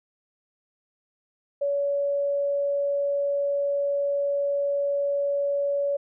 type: tone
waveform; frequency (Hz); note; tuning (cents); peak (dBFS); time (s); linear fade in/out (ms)
sine; 566; C#5; +36; -22; 1.61-5.97; 10
effects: none